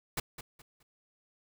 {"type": "noise with echo", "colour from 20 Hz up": "pink", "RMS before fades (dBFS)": -33, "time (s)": [0.17, 0.2], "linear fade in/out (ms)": 5, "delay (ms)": 210, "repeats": 3, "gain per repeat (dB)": -11, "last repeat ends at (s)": 0.83, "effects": []}